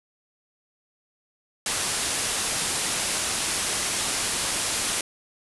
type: low-pass noise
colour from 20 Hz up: white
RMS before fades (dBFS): -27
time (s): 1.66-5.01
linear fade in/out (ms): 2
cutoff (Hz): 11000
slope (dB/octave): 96
effects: none